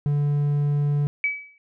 triangle tone, 145.2 Hz, D3, 19 cents flat, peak -17 dBFS, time 0.06-1.07 s, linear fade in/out 0 ms
sine tone with exponential decay, 2287 Hz, D7, 47 cents flat, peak -17 dBFS, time 1.24-1.58 s, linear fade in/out 1 ms, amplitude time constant 73 ms
effects none

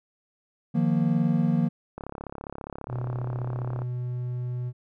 triangle chord, Eb suspended second, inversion none, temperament equal with one note detuned, 155.56 / 176.75 / 233.1 Hz, Eb3 / F3 / Bb3, 0 / +21 / 0 cents, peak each -23 dBFS, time 0.74-1.69 s, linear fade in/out 20 ms
click train, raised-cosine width 1 ms, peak -22 dBFS, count 65, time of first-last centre 1.98-3.819 s, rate 34.8 Hz
triangle tone, 123.5 Hz, B2, in tune, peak -26 dBFS, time 2.88-4.73 s, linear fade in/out 50 ms
effects none

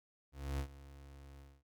35% pulse tone with ADSR envelope, 69.3 Hz, C#2, in tune, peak -33 dBFS, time 0.32-1.63 s, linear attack 270 ms, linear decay 81 ms, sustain -18 dB, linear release 240 ms, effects noise-tail reverb RT60 0.2 s tail -25 dB re dry

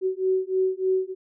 sine beating tone pair, 374.4 / 377.7 Hz, F#4 / F#4, +20 / +36 cents, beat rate 3.3 Hz, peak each -24 dBFS, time 0.01-1.15 s, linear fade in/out 50 ms, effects none

